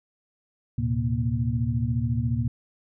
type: tone cluster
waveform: sine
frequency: 76.8 / 113.9 / 128.1 / 235.7 Hz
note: D#2 / A#2 / C3 / A#3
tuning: -22 / -40 / -36 / +19 cents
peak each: -32 / -25 / -28 / -30 dBFS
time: 0.78-2.48 s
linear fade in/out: 5 ms
effects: none